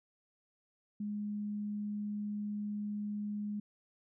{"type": "tone", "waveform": "sine", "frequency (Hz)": 207.7, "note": "G#3", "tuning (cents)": 0, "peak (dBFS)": -35, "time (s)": [1, 3.6], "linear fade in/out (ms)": 5, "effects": []}